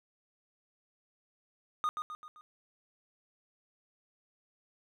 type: tone with echo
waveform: triangle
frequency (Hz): 1229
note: D#6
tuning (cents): -22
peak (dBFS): -26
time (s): 1.84-1.89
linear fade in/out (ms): 0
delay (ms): 130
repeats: 4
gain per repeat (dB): -6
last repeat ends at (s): 2.41
effects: none